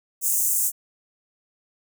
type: high-pass noise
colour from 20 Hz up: pink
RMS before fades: -22 dBFS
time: 0.21-0.72 s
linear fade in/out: 50 ms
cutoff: 6800 Hz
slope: 48 dB/octave
effects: none